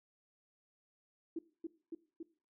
sine tone with echo, 329.6 Hz, E4, in tune, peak -36 dBFS, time 1.36-1.39 s, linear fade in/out 5 ms, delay 280 ms, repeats 3, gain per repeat -2 dB, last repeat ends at 2.23 s, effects noise-tail reverb RT60 0.4 s tail -18 dB re dry

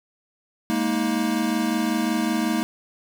square chord, Ab suspended second, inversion none, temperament equal with one note detuned, 207.7 / 233.1 / 316.4 Hz, Ab3 / Bb3 / Eb4, 0 / 0 / +29 cents, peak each -28 / -25 / -26 dBFS, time 0.7-2.63 s, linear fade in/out 0 ms, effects none

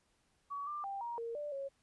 sine tone with pitch steps, 1132 / 1188 / 790 / 944 / 463.1 / 589 / 550 Hz, C#6 / D6 / G5 / A#5 / A#4 / D5 / C#5, +36 / +20 / +13 / +22 / -11 / +5 / -14 cents, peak -38 dBFS, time 0.5-1.69 s, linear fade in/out 20 ms, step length 170 ms, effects pink hiss -75 dBFS RMS until 1.82 s + resampled to 24000 Hz

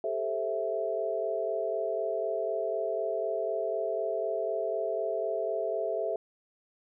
sine chord, A minor seventh, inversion third, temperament just, 396 / 440 / 528 / 660 Hz, G4 / A4 / C5 / E5, +18 / 0 / +16 / +2 cents, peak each -36 / -34 / -37 / -31 dBFS, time 0.04-6.16 s, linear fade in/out 2 ms, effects none

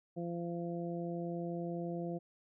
harmonic tone, 171.5 Hz, F3, 31 cents flat, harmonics 1 / 2 / 3 / 4, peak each -39 / -41 / -44 / -46 dBFS, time 0.16-2.19 s, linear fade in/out 20 ms, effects none

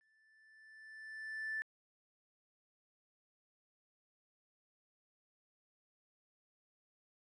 triangle tone with exponential growth, 1760 Hz, A6, in tune, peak -32 dBFS, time 0.01-1.62 s, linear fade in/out 0 ms, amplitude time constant 350 ms, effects tanh soft clip ceiling -34 dBFS + resampled to 24000 Hz

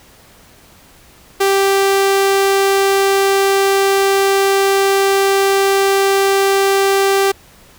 sawtooth tone, 392 Hz, G4, in tune, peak -7 dBFS, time 1.4-7.32 s, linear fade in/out 10 ms, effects pink hiss -45 dBFS RMS until 7.78 s

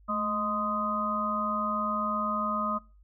harmonic tone with a mistuned harmonic, 207.7 Hz, G#3, in tune, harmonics 1 / 3 / 5 / 6, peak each -33 / -36 / -35 / -29 dBFS, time 0.08-2.79 s, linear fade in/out 20 ms, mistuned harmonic 1, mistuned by +71 cents, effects noise-tail reverb RT60 0.3 s tail -22 dB re dry + added 50 Hz sine -54 dBFS peak until 3.03 s

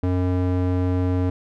square tone with band-pass filter, 90.7 Hz, F#2, 34 cents flat, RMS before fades -21 dBFS, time 0.03-1.3 s, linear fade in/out 5 ms, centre 260 Hz, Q 0.7, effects none

